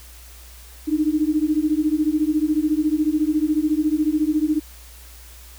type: beating tone pair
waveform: sine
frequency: 299.4 / 313.4 Hz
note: D4 / D#4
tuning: +33 / +13 cents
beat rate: 14 Hz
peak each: -20 dBFS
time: 0.87-4.6 s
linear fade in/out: 20 ms
effects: added 60 Hz sine -42 dBFS peak until 5.58 s + white hiss -46 dBFS RMS until 5.58 s